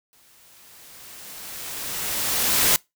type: noise with exponential growth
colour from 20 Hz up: white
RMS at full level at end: -17 dBFS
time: 0.13-2.76 s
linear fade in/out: 0 ms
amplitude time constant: 570 ms
effects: noise-tail reverb RT60 0.2 s tail -24 dB re dry